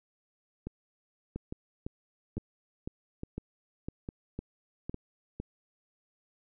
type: two click trains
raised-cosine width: 3 ms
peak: -23 / -24 dBFS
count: 9 / 6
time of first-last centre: 1.36-5.4 / 0.67-4.944 s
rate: 1.98 / 1.17 Hz
effects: none